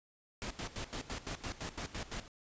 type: noise with tremolo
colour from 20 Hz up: pink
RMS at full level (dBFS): -40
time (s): 0.42-2.28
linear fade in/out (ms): 0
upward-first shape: square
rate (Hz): 5.9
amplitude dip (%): 80
effects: resampled to 16000 Hz